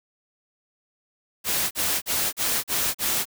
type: noise bursts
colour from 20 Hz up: white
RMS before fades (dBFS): -24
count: 6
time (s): 1.44-3.255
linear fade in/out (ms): 50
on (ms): 270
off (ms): 39
effects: none